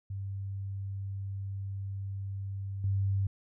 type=tone with level steps; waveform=sine; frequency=98 Hz; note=G2; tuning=in tune; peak=-34 / -26 dBFS; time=0.1-3.27 s; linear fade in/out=5 ms; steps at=2.84 s; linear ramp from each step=2 ms; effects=none